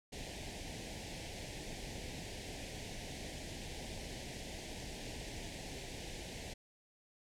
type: band-stop noise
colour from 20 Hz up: pink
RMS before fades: -45 dBFS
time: 0.12-6.54 s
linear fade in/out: 10 ms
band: 850 to 1800 Hz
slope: 48 dB/octave
effects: low-pass 8000 Hz 12 dB/octave